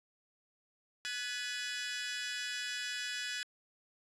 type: chord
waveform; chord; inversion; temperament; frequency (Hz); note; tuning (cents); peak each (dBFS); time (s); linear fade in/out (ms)
20% pulse; G# minor seventh; third; equal with one note detuned; 1480 / 1702 / 1975.5 / 2489; F#6 / G#6 / B6 / D#7; 0 / +42 / 0 / 0; -38 / -35 / -40 / -39; 1.05-3.43; 0
effects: resampled to 22050 Hz